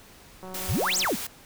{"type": "click train", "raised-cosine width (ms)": 1, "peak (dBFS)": -28, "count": 116, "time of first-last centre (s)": [0.43, 1.048], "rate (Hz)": 186}
{"type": "noise", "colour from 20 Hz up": "white", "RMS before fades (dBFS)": -34, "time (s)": [0.54, 1.27], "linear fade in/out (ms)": 5}
{"type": "exponential two-way sweep", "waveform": "sine", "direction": "up then down", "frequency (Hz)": [58.27, 8372, 154.6], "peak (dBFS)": -23, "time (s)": [0.68, 1.16], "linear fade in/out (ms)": 20, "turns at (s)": 0.98}
{"effects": ["pink hiss -51 dBFS RMS until 1.45 s"]}